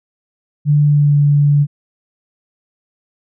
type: tone with pitch glide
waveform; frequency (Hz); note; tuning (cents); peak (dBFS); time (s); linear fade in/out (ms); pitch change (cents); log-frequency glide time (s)
sine; 147.2 to 144.84; D3 to D3; +4 to -24; -8; 0.65-1.67; 50; -28; 0.84-1.17
effects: none